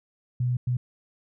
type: tone bursts at uneven times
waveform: sine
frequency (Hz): 123.9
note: B2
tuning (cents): +6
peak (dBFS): -22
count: 2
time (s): 0.4-0.57 / 0.67-0.77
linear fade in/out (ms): 5
effects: none